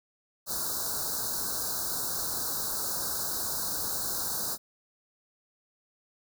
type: band-stop noise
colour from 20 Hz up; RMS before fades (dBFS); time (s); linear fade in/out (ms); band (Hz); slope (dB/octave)
white; -32; 0.46-4.58; 50; 1600 to 3900; 96
effects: none